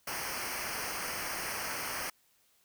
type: noise with comb filter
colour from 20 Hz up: pink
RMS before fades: -37 dBFS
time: 0.07-2.1 s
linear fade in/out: 5 ms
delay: 0.27 ms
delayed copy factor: -0.85
effects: white hiss -69 dBFS RMS until 2.64 s